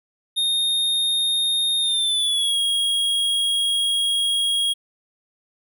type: tone with pitch glide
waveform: square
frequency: 3688 to 3286 Hz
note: A#7 to G#7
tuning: -19 to -19 cents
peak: -19 dBFS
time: 0.36-4.74 s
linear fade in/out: 20 ms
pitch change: -200 cents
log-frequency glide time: 1.79-2.58 s
effects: none